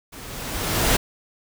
pink noise with level ramp, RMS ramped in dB -40 to -17 dBFS, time 0.12-0.97 s, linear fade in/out 10 ms, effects none

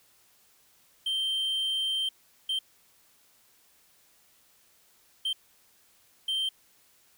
triangle tone bursts at uneven times, 3136 Hz, G7, in tune, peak -25 dBFS, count 4, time 1.06-2.09 / 2.49-2.59 / 5.25-5.33 / 6.28-6.49 s, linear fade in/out 5 ms, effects white hiss -63 dBFS RMS until 7.17 s

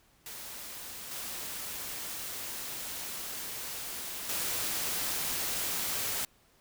white noise with level steps, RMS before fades -43 / -39 / -33 dBFS, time 0.26-6.25 s, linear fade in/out 2 ms, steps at 1.11 / 4.29 s, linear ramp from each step 5 ms, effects pink hiss -65 dBFS RMS until 6.6 s

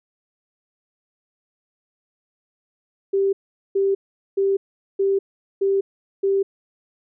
sine tone bursts, 392 Hz, G4, in tune, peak -16 dBFS, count 6, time 3.13-6.43 s, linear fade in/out 10 ms, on 200 ms, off 420 ms, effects none

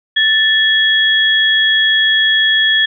sine tone pair together, 1760 / 3322 Hz, A6 / G#7, 0 / 0 cents, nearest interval major seventh, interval 1100 cents, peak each -12 dBFS, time 0.16-2.86 s, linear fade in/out 10 ms, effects none

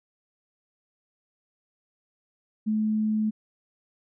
sine tone, 215.7 Hz, A3, 34 cents flat, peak -22 dBFS, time 2.66-3.31 s, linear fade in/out 20 ms, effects none

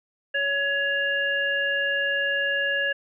harmonic tone, 560 Hz, C#5, 18 cents sharp, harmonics 1 / 3 / 5, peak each -30 / -23 / -30 dBFS, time 0.34-2.93 s, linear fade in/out 10 ms, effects none

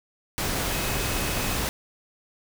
sine tone in noise, 2550 Hz, D#7, 42 cents sharp, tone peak -38 dBFS, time 0.7-1.54 s, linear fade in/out 0 ms, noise pink, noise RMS -27 dBFS, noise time 0.38-1.69 s, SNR -14 dB, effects none

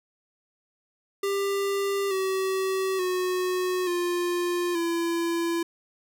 square tone with pitch steps, 396.8 / 381.1 / 366 / 351.5 / 337.5 Hz, G4 / G4 / F#4 / F4 / E4, +21 / -49 / -19 / +11 / +41 cents, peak -25 dBFS, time 1.23-5.63 s, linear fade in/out 5 ms, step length 880 ms, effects none

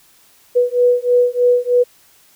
sine beating tone pair, 488.9 / 492.1 Hz, B4 / B4, -18 / -6 cents, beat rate 3.2 Hz, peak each -14 dBFS, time 0.55-1.84 s, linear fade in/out 20 ms, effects white hiss -51 dBFS RMS until 2.35 s

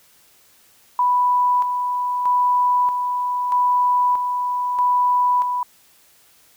sine tone with tremolo, 987.8 Hz, B5, in tune, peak -14 dBFS, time 0.99-5.63 s, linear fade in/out 2 ms, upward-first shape square, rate 0.79 Hz, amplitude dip 45%, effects white hiss -54 dBFS RMS until 6.56 s

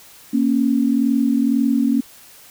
sine tone pair together, 233.7 / 275.7 Hz, A#3 / C#4, +5 / -9 cents, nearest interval minor third, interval 286 cents, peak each -17 dBFS, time 0.33-2.01 s, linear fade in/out 10 ms, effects white hiss -45 dBFS RMS until 2.5 s

